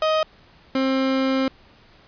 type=tone pair in turn; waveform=30% pulse; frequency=627 / 265.3 Hz; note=D#5 / C4; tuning=+13 / +24 cents; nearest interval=octave + minor third; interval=1489 cents; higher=first; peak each=-15 / -16 dBFS; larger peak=first; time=0.02-0.23 / 0.75-1.48 s; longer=second; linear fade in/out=2 ms; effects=pink hiss -52 dBFS RMS until 2.07 s + resampled to 11025 Hz